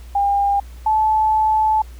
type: tone pair in turn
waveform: sine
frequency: 803 / 868 Hz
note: G5 / A5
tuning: +41 / -24 cents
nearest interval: minor second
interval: 135 cents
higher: second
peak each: -14 / -13 dBFS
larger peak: second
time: 0.15-0.6 / 0.86-1.82 s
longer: second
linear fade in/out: 5 ms
effects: added 60 Hz sine -34 dBFS peak until 1.99 s + pink hiss -49 dBFS RMS until 1.99 s